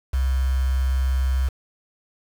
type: tone with quantisation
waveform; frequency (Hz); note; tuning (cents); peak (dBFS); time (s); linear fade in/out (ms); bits
sine; 65.41; C2; 0; -18; 0.13-1.49; 10; 6
effects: none